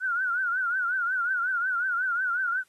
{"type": "tone with vibrato", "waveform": "sine", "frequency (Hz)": 1459, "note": "F#6", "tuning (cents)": -25, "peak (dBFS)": -24, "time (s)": [0, 2.64], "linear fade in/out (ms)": 50, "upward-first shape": "triangle", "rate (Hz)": 5.5, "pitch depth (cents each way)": 130, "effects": ["white hiss -66 dBFS RMS until 2.68 s", "AAC 32 kbps"]}